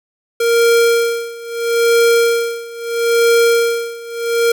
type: tone with tremolo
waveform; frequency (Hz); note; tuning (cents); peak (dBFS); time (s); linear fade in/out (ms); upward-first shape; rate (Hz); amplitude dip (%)
square; 466.2; A#4; 0; -9; 0.4-4.52; 5; sine; 0.76; 90
effects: none